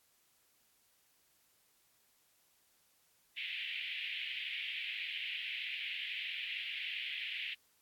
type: band-pass noise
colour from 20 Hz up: white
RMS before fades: -41 dBFS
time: 3.36-7.55 s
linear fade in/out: 20 ms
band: 2100 to 3200 Hz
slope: 48 dB/octave
effects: white hiss -72 dBFS RMS until 7.81 s + AAC 64 kbps